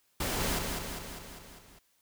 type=noise with echo; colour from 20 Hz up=pink; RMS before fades=-32 dBFS; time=0.2-0.59 s; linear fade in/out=5 ms; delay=200 ms; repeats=6; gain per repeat=-4 dB; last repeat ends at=1.79 s; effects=white hiss -71 dBFS RMS until 2.01 s